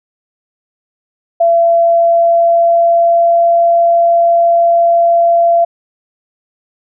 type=tone with pitch glide; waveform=sine; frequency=676 to 681.5 Hz; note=E5 to F5; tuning=+43 to -43 cents; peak=-6 dBFS; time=1.4-5.65 s; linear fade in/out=10 ms; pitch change=+14 cents; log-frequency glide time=1.7-3.55 s; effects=none